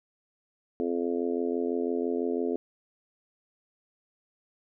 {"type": "harmonic tone", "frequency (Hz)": 86, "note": "F2", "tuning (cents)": -26, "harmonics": [3, 4, 5, 6, 7, 8], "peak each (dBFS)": [-31, -32, -30, -42, -41, -43], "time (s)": [0.8, 2.56], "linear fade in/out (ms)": 0, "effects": []}